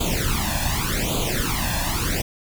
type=noise with flanger; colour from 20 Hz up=pink; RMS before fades=-23 dBFS; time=0-2.22 s; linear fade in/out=10 ms; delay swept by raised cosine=0.27 to 1.18 ms; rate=0.86 Hz; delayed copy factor=+0.9; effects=none